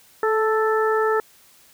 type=harmonic tone with a mistuned harmonic; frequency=440 Hz; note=A4; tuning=in tune; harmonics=1 / 2 / 3 / 4; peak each=-19 / -26 / -24 / -28 dBFS; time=0.23-1.2 s; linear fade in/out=2 ms; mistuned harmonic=1; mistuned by=-16 cents; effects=white hiss -53 dBFS RMS until 1.73 s